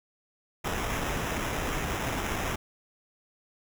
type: noise with sample-and-hold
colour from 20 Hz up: pink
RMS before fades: -31 dBFS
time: 0.64-2.56 s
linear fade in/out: 10 ms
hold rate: 4410 Hz
effects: none